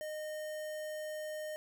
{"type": "tone with notch filter", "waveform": "square", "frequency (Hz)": 614, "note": "D#5", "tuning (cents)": -23, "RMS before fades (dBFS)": -41, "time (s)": [0.01, 1.56], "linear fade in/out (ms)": 0, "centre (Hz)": 4000, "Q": 1.7, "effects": []}